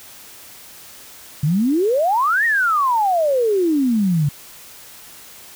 sine exponential two-way sweep, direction up then down, 138.59 to 1900 to 138.59 Hz, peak -14 dBFS, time 1.43-4.29 s, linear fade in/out 5 ms, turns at 2.45 s, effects white hiss -41 dBFS RMS until 5.55 s

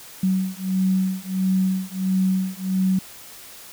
sine beating tone pair, 187.5 / 189 Hz, F#3 / F#3, +23 / +37 cents, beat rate 1.5 Hz, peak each -22 dBFS, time 0.23-2.99 s, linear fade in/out 5 ms, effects white hiss -42 dBFS RMS until 3.72 s

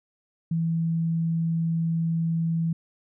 sine tone, 164.81 Hz, E3, in tune, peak -22 dBFS, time 0.51-2.73 s, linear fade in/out 5 ms, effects none

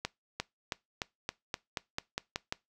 accelerating click train, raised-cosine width 0.2 ms, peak -15 dBFS, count 11, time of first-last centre 0.05-2.525 s, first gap 350 ms, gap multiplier 0.92, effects noise-tail reverb RT60 0.2 s tail -22 dB re dry

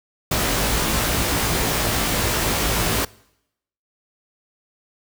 pink noise with comb filter, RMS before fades -21 dBFS, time 0.31-3.05 s, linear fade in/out 5 ms, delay 18 ms, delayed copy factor +0.9, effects noise-tail reverb RT60 0.8 s tail -23 dB re dry

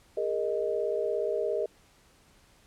sine chord, Ab suspended second, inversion none, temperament equal with one note detuned, 409.1 / 466.2 / 622.3 Hz, Ab4 / Bb4 / Eb5, -26 / 0 / 0 cents, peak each -31 dBFS, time 0.17-1.66 s, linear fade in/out 5 ms, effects pink hiss -61 dBFS RMS until 2.66 s + low-pass 11000 Hz 12 dB/octave

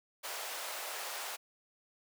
pink high-pass noise, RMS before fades -41 dBFS, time 0.23-1.37 s, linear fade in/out 20 ms, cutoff 560 Hz, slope 24 dB/octave, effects none

